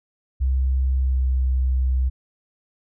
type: tone with pitch glide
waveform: sine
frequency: 65.41 to 64.32 Hz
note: C2 to C2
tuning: 0 to -29 cents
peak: -17 dBFS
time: 0.4-2.1 s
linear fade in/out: 20 ms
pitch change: -29 cents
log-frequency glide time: 0.99-1.28 s
effects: none